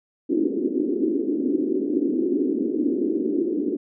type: band-pass noise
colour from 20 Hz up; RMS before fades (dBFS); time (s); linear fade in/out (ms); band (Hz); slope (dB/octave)
pink; -23; 0.29-3.77; 10; 260 to 380; 48
effects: none